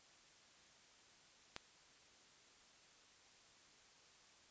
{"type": "click", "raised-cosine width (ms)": 0.2, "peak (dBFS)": -27, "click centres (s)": 1.564, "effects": ["white hiss -66 dBFS RMS until 4.5 s", "resampled to 16000 Hz"]}